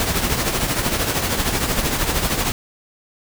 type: noise with tremolo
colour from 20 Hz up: pink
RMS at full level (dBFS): -18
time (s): 0-2.52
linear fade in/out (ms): 0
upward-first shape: triangle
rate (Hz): 13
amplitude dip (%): 60
effects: none